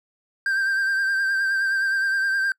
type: tone with vibrato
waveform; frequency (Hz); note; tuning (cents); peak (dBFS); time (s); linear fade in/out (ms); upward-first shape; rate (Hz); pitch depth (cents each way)
triangle; 1576; G6; +9; -18; 0.46-2.52; 2; triangle; 9.6; 41
effects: noise-tail reverb RT60 0.1 s tail -26 dB re dry

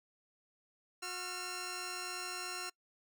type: tone pair together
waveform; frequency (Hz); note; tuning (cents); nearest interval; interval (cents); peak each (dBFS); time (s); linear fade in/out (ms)
10% pulse; 362.5 / 1367; F#4 / F6; -35 / -37; octave + major seventh; 2298; -36 / -33; 1.02-2.7; 10
effects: noise-tail reverb RT60 0.1 s tail -24 dB re dry

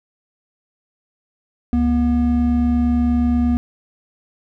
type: tone pair together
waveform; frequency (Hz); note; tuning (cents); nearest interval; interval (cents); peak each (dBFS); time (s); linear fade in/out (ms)
triangle; 70.9 / 241.2; C#2 / B3; +40 / -41; octave + major sixth; 2119; -18 / -13; 1.73-3.57; 0
effects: none

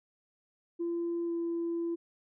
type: tone with pitch glide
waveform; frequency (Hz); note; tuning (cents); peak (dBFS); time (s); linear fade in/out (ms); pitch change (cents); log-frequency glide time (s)
sine; 340.8 to 337.7; F4 to E4; -42 to +42; -29; 0.79-1.96; 20; -16; 1.26-1.31
effects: tanh soft clip ceiling -27 dBFS

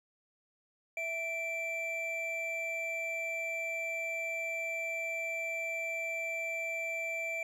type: tone pair together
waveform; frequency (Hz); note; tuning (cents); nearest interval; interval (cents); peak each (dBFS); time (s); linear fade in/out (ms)
triangle; 658.3 / 2343; E5 / D7; -3 / -5; octave + minor seventh; 2198; -38 / -33; 0.97-7.43; 2
effects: none

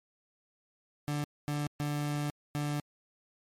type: tone bursts at uneven times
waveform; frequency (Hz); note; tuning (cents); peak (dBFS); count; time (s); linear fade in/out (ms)
30% pulse; 146.83; D3; 0; -28; 4; 1.08-1.24 / 1.48-1.67 / 1.8-2.3 / 2.55-2.8; 0
effects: MP3 64 kbps

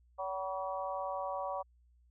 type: harmonic tone with a mistuned harmonic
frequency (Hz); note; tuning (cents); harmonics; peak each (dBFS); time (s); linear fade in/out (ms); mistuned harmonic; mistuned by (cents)
189.4; F#3; +41; 3 / 4 / 5 / 6; -39 / -40 / -41 / -42; 0.18-1.63; 20; 5; +33
effects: added 60 Hz sine -63 dBFS peak until 2.1 s

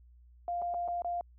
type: tone with dropouts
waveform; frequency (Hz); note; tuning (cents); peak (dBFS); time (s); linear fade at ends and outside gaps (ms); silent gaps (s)
sine; 698.5; F5; 0; -31; 0.48-1.21; 1; 0.618-0.622 / 0.74-0.744 / 0.878-0.884 / 1.02-1.046
effects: added 60 Hz sine -55 dBFS peak until 1.38 s

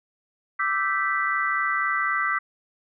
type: chord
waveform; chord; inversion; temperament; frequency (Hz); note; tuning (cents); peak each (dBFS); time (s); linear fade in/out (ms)
sine; E minor seventh; third; equal with one note detuned; 1174.7 / 1318.5 / 1550.9 / 1975.5; D6 / E6 / G6 / B6; 0 / 0 / -19 / 0; -27 / -28 / -28 / -26; 0.59-2.39; 10
effects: none

